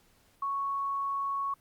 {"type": "tone", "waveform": "sine", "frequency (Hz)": 1108.7, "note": "C#6", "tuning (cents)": 0, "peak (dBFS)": -29, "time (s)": [0.42, 1.54], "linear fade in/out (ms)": 5, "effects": ["pink hiss -65 dBFS RMS until 1.6 s", "Opus 48 kbps"]}